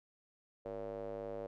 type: tone with band-pass filter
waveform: square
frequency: 51.91 Hz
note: G#1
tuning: in tune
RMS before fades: -43 dBFS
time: 0.65-1.47 s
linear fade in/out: 5 ms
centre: 530 Hz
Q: 4.9
effects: none